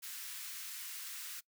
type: high-pass noise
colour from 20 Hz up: white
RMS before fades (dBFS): -45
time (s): 0.02-1.41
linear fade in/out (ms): 20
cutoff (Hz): 1300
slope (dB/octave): 24
effects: noise-tail reverb RT60 0.1 s tail -21 dB re dry